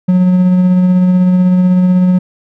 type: tone with tremolo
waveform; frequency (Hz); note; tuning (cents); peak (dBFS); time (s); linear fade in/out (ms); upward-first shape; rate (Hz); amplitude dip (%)
triangle; 182.1; F#3; -27; -3; 0.08-2.19; 10; sine; 16; 25
effects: none